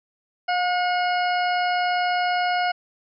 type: harmonic tone with a mistuned harmonic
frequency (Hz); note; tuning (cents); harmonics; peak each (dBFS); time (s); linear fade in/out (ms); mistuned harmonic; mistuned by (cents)
723; F#5; -40; 1 / 2 / 3 / 4 / 6 / 7; -21 / -27 / -31 / -33 / -37 / -38; 0.48-2.72; 10; 1; -18
effects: none